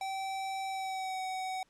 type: tone with pitch glide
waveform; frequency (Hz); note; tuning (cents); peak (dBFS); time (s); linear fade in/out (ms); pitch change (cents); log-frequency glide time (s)
square; 772 to 752.2; G5 to F#5; -27 to +28; -35; 0.01-1.63; 2; -45; 0.67-1.21
effects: pink hiss -71 dBFS RMS until 1.69 s + low-pass 9000 Hz 12 dB/octave